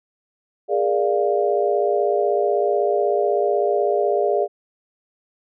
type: chord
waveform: sine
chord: Bb dominant seventh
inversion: third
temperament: equal with one note detuned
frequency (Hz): 410.1 / 466.2 / 587.3 / 698.5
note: Ab4 / Bb4 / D5 / F5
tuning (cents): -22 / 0 / 0 / 0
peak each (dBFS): -20 / -25 / -22 / -23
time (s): 0.68-4.48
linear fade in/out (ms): 50
effects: none